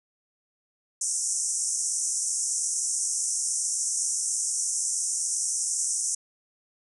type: band-pass noise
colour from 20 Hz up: white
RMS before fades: -28 dBFS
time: 1.01-6.15 s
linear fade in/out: 5 ms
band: 5600 to 9600 Hz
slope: 96 dB/octave
effects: none